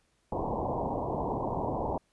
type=low-pass noise; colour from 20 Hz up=white; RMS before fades=-32 dBFS; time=0.32-1.98 s; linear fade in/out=5 ms; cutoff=1000 Hz; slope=96 dB/octave; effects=pink hiss -72 dBFS RMS until 2.12 s + resampled to 24000 Hz

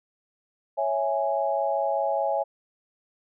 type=chord; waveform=sine; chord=C# minor; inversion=none; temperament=equal; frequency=554.4 / 659.3 / 830.6 Hz; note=C#5 / E5 / G#5; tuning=0 / 0 / 0 cents; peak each=-27 dBFS; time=0.77-2.44 s; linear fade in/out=20 ms; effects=none

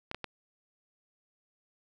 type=clicks; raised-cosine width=0.3 ms; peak=-20 dBFS; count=3; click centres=0.114 / 0.146 / 0.243 s; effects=none

